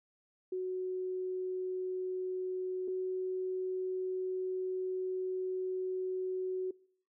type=tone pair in turn; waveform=sine; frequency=370 / 371.8 Hz; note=F#4 / F#4; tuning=0 / +8 cents; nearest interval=unison; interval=8 cents; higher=second; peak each=-33 / -32 dBFS; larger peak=second; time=0.52-2.88 / 2.88-6.71 s; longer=second; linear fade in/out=5 ms; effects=noise-tail reverb RT60 0.6 s tail -24 dB re dry